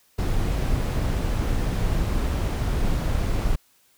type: noise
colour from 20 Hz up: brown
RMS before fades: -23 dBFS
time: 0.18-3.56 s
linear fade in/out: 10 ms
effects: white hiss -61 dBFS RMS until 3.97 s